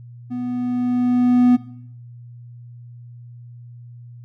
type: tone with level ramp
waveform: triangle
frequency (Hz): 246.9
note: B3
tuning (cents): 0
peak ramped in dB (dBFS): -22 to -7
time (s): 0.3-1.57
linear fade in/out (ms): 20
effects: noise-tail reverb RT60 0.7 s tail -17 dB re dry + added 120 Hz sine -37 dBFS peak until 4.24 s